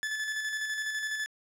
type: tone with tremolo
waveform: 40% pulse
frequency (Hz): 1734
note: A6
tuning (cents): -26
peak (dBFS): -29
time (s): 0.03-1.26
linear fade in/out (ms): 0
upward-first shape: square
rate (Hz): 12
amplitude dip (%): 35
effects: low-pass 10000 Hz 12 dB/octave